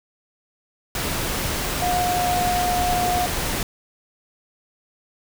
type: tone in noise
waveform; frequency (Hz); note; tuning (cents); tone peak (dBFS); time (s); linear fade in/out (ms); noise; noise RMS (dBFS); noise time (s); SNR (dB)
sine; 717; F5; +45; -20; 1.82-3.26; 2; pink; -25; 0.95-3.63; +2
effects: none